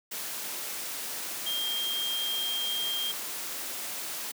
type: tone in noise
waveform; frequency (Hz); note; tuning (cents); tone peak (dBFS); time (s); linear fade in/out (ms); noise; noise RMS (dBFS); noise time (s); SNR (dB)
sine; 3205; G7; +38; -29; 1.46-3.12; 10; white; -36; 0.11-4.32; +4
effects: high-pass 200 Hz 12 dB/octave